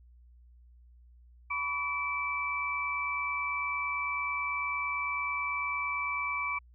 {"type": "tone cluster", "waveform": "sine", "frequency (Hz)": [990, 1139, 2321], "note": ["B5", "C#6", "D7"], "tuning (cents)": [4, 47, -21], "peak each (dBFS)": [-39, -35, -32], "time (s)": [1.5, 6.59], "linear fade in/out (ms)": 10, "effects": ["added 60 Hz sine -54 dBFS peak until 6.74 s"]}